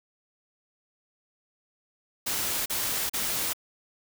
white noise bursts, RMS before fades -29 dBFS, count 3, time 2.26-3.534 s, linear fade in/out 10 ms, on 400 ms, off 37 ms, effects none

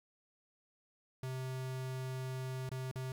square tone with dropouts, 130 Hz, C3, 11 cents flat, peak -39 dBFS, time 1.23-3.12 s, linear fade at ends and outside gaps 2 ms, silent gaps 2.692-2.715 / 2.914-2.957 s, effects 11-bit

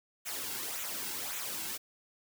white noise with flanger, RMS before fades -38 dBFS, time 0.25-1.78 s, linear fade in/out 20 ms, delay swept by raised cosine 0.2 to 1.7 ms, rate 1.8 Hz, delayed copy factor -0.6, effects none

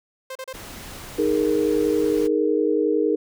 sawtooth tone bursts, 523.3 Hz, C5, in tune, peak -27 dBFS, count 3, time 0.3-0.53 s, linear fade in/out 5 ms, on 54 ms, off 34 ms
pink noise, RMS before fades -38 dBFS, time 0.53-2.28 s, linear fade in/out 20 ms
sine chord, D# suspended fourth, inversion none, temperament equal, 311.1 / 415.3 / 466.2 Hz, D#4 / G#4 / A#4, 0 / 0 / 0 cents, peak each -22 dBFS, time 1.18-3.16 s, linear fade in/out 10 ms
effects none

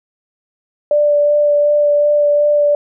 sine tone with vibrato, 587.3 Hz, D5, in tune, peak -9 dBFS, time 0.91-2.75 s, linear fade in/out 2 ms, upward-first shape sine, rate 2.7 Hz, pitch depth 11 cents each way, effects none

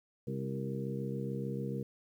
harmonic tone with a mistuned harmonic, 66.8 Hz, C2, 36 cents sharp, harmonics 2 / 3 / 4 / 5 / 6 / 7, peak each -38 / -39 / -45 / -47 / -45 / -42 dBFS, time 0.27-1.83 s, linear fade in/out 5 ms, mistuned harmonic 6, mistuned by -37 cents, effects 11-bit

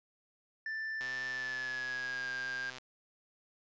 triangle tone with pitch glide, 1769 to 1603.5 Hz, A6 to G6, +9 to +39 cents, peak -34 dBFS, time 0.66-2.7 s, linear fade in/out 2 ms, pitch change -170 cents, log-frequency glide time 1.29-2.33 s
click train, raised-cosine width 0.2 ms, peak -28 dBFS, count 228, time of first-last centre 1.01-2.783 s, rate 128 Hz
effects resampled to 16000 Hz

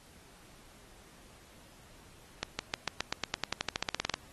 accelerating click train, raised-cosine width 0.2 ms, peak -13 dBFS, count 20, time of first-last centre 2.43-4.14 s, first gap 160 ms, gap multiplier 0.93, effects pink hiss -58 dBFS RMS until 4.32 s + AAC 32 kbps

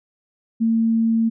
sine tone, 226.4 Hz, A3, 50 cents sharp, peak -15 dBFS, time 0.6-1.3 s, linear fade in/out 20 ms, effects none

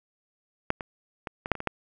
clicks, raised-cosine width 0.5 ms, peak -8 / -19 / -18 / -17 / -6 / -22 / -18 / -10 dBFS, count 8, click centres 0.704 / 0.808 / 1.272 / 1.459 / 1.517 / 1.553 / 1.604 / 1.673 s, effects none

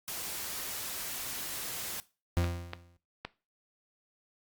white noise, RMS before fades -38 dBFS, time 0.08-2 s, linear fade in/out 0 ms
40% pulse tone with exponential decay, 86.6 Hz, F2, 14 cents flat, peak -23 dBFS, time 2.37-2.97 s, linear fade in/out 0 ms, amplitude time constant 130 ms
clicks, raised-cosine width 0.3 ms, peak -20 dBFS, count 3, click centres 2.443 / 2.734 / 3.25 s
effects noise-tail reverb RT60 0.3 s tail -18 dB re dry + Opus 48 kbps

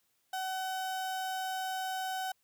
35% pulse tone, 755 Hz, F#5, 35 cents sharp, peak -32 dBFS, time 0.33-2.32 s, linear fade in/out 5 ms, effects white hiss -75 dBFS RMS until 2.43 s

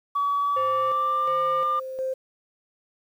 sine tone with pitch glide, 1138 to 1197.3 Hz, C#6 to D6, +45 to +33 cents, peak -20 dBFS, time 0.15-1.8 s, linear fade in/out 10 ms, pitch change +88 cents, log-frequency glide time 0.39-1.36 s
sine tone with tremolo, 523.3 Hz, C5, in tune, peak -24 dBFS, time 0.56-2.14 s, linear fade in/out 10 ms, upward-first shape square, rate 1.4 Hz, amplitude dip 55%
effects tanh soft clip ceiling -17 dBFS + 9-bit

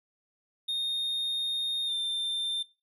triangle tone with pitch glide, 3686 to 3585 Hz, A#7 to A7, -20 to +32 cents, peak -27 dBFS, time 0.68-2.63 s, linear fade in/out 10 ms, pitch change -48 cents, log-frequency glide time 1.86-1.92 s, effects noise-tail reverb RT60 0.3 s tail -18 dB re dry

